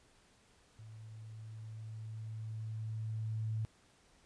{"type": "tone with level ramp", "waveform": "sine", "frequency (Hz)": 110, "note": "A2", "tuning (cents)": 0, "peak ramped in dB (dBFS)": [-49, -33], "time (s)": [0.79, 3.65], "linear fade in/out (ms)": 0, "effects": ["pink hiss -67 dBFS RMS until 4.25 s", "resampled to 22050 Hz"]}